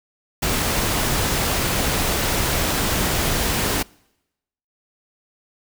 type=noise; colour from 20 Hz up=pink; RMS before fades=-21 dBFS; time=0.42-3.83 s; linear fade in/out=10 ms; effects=noise-tail reverb RT60 0.9 s tail -26 dB re dry